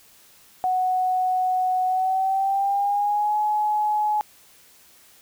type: tone with pitch glide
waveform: sine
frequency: 740 to 845.1 Hz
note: F#5 to G#5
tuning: 0 to +30 cents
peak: -19 dBFS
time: 0.64-4.21 s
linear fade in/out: 0 ms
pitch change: +230 cents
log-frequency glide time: 1.86-3.37 s
effects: white hiss -53 dBFS RMS until 5.21 s